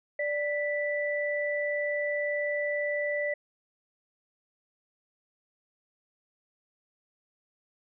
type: tone pair together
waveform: sine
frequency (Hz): 587.3 / 1975.4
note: D5 / B6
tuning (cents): 0 / 0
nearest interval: octave + major sixth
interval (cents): 2100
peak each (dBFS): -29 / -31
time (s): 0.19-3.34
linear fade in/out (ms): 5
effects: none